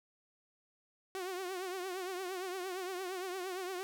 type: tone with vibrato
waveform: sawtooth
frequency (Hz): 370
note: F#4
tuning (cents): 0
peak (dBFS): -34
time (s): 1.15-3.83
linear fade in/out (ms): 0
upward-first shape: triangle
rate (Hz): 8.7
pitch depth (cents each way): 100
effects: none